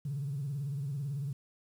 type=tone with vibrato; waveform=sine; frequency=140 Hz; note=C#3; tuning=18 cents sharp; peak=-32 dBFS; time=0.05-1.33 s; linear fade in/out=5 ms; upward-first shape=sine; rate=18 Hz; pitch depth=130 cents each way; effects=tanh soft clip ceiling -28 dBFS + 10-bit